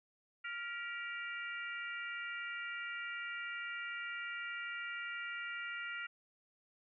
harmonic tone with a mistuned harmonic, 466.2 Hz, A#4, in tune, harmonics 3 / 4 / 5 / 6, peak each -43 / -45 / -47 / -49 dBFS, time 0.44-6.07 s, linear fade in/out 10 ms, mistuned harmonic 4, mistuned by +60 cents, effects none

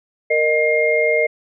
sine tone cluster, 465.8 / 615 / 2124 Hz, A#4 / D#5 / C7, -1 / -20 / +25 cents, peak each -18 dBFS, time 0.3-1.27 s, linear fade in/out 10 ms, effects none

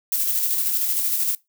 violet noise with tremolo, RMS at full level -21 dBFS, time 0.12-1.35 s, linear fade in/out 2 ms, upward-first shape square, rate 13 Hz, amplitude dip 30%, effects noise-tail reverb RT60 0.2 s tail -21 dB re dry

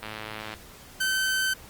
click train, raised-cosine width 0.3 ms, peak -19 dBFS, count 56, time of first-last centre 0.03-0.539 s, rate 108 Hz
sawtooth tone, 1536 Hz, G6, 36 cents flat, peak -20 dBFS, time 1-1.54 s, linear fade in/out 10 ms
effects pink hiss -48 dBFS RMS until 1.69 s + Opus 32 kbps

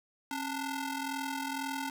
sawtooth ring-modulated tone, 584 Hz, D5, 10 cents flat, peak -27 dBFS, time 0.31-1.9 s, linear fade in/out 2 ms, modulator 313 Hz, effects none

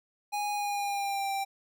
square tone with pitch glide, 825 to 785.5 Hz, G#5 to G5, -12 to +3 cents, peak -30 dBFS, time 0.32-1.45 s, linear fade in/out 20 ms, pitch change -85 cents, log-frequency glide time 0.53-1.3 s, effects none

